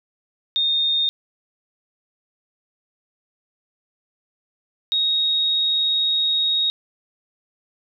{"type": "tone pair in turn", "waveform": "sine", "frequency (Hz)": [3675, 3759], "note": ["A#7", "A#7"], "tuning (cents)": [-25, 14], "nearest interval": "unison", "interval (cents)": 39, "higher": "second", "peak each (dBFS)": -17, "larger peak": "neither", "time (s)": [[0.56, 1.09], [4.92, 6.7]], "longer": "second", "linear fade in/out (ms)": 0, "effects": []}